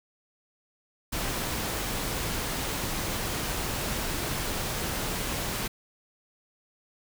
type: noise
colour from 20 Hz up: pink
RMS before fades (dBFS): -31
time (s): 1.12-5.68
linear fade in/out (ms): 10
effects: none